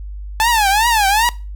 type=tone with vibrato; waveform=sawtooth; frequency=862 Hz; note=A5; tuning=36 cents flat; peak=-8 dBFS; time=0.4-1.29 s; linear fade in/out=0 ms; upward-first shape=triangle; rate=2.6 Hz; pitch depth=210 cents each way; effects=noise-tail reverb RT60 0.3 s tail -20 dB re dry + added 50 Hz sine -26 dBFS peak until 1.55 s